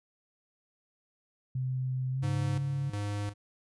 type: tone with pitch glide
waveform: sine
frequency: 129.1 to 138.37 Hz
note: C3 to C#3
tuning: -23 to -3 cents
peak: -29 dBFS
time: 1.55-2.9 s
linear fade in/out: 5 ms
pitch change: +120 cents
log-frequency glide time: 2.12-2.27 s
type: tone with tremolo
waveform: square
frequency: 102.7 Hz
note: G#2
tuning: 19 cents flat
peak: -32 dBFS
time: 2.22-3.34 s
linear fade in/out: 20 ms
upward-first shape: square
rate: 1.4 Hz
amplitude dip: 70%
effects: resampled to 24000 Hz